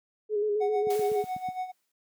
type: tone with vibrato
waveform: sine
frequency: 418.9 Hz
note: G#4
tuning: 15 cents sharp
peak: -24 dBFS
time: 0.29-1.25 s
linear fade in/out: 50 ms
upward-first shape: square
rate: 7.5 Hz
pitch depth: 32 cents each way
type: tone with tremolo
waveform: triangle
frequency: 740 Hz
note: F#5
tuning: in tune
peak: -26 dBFS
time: 0.6-1.72 s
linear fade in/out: 20 ms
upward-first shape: sine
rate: 7.2 Hz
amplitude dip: 75%
type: click train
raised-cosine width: 5 ms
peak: -24 dBFS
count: 6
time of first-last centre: 0.87-1.487 s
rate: 8.1 Hz
type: noise with exponential decay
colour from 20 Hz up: white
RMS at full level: -40 dBFS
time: 0.9-1.92 s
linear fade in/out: 5 ms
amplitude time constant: 220 ms
effects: noise-tail reverb RT60 0.1 s tail -26 dB re dry + high-pass 200 Hz 12 dB/octave